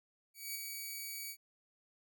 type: tone with ADSR envelope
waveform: 5% pulse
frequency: 2272 Hz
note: C#7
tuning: 42 cents sharp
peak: -28 dBFS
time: 0.34-1.37 s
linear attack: 210 ms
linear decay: 11 ms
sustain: -4 dB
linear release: 71 ms
effects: none